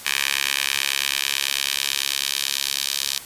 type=tone with high-pass filter sweep; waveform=10% pulse; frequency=69.1 Hz; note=C#2; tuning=5 cents flat; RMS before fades=-24 dBFS; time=0.05-3.19 s; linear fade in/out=10 ms; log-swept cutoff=2300 to 4000 Hz; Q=1.5; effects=white hiss -39 dBFS RMS until 3.25 s + resampled to 32000 Hz